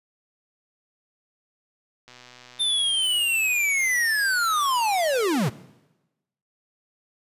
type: click train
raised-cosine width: 0.2 ms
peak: -29 dBFS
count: 392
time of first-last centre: 2.08-5.233 s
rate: 124 Hz
type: linear sweep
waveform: square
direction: down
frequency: 3596 to 104.7 Hz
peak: -21 dBFS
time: 2.59-5.5 s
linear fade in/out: 20 ms
effects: noise-tail reverb RT60 1.0 s tail -18 dB re dry + resampled to 32000 Hz